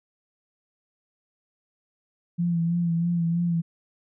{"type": "tone with vibrato", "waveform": "sine", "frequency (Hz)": 170, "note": "F3", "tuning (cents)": -46, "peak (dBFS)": -21, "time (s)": [2.38, 3.62], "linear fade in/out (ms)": 20, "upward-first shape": "sine", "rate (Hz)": 3.1, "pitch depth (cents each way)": 36, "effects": []}